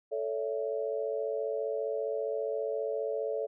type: chord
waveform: sine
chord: A major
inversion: none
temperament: equal with one note detuned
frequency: 440 / 564.4 / 659.3 Hz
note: A4 / C#5 / E5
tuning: 0 / +31 / 0 cents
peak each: -33 / -34 / -38 dBFS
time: 0.11-3.47 s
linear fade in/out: 20 ms
effects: none